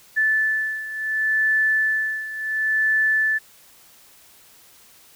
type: beating tone pair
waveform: sine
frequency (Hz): 1749 / 1749.7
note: A6 / A6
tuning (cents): -11 / -10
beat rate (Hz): 0.7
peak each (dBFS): -20 / -24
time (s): 0.16-3.39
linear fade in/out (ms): 20
effects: white hiss -51 dBFS RMS until 5.15 s